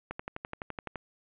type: click train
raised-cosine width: 0.5 ms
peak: -21 dBFS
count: 11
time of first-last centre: 0.11-0.957 s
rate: 11.8 Hz
effects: resampled to 8000 Hz + 9-bit